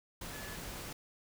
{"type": "tone in noise", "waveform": "sine", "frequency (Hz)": 1717, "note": "A6", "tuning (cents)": -43, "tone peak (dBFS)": -49, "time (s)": [0.33, 0.56], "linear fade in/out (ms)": 5, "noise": "pink", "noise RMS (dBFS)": -44, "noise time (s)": [0.21, 0.93], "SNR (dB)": -8, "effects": []}